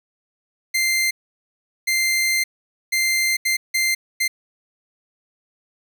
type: tone bursts at uneven times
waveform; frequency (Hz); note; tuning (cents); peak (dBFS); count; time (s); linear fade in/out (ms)
sawtooth; 2088; C7; -4; -14; 6; 0.74-1.11 / 1.87-2.44 / 2.92-3.37 / 3.45-3.57 / 3.74-3.95 / 4.2-4.28; 10
effects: none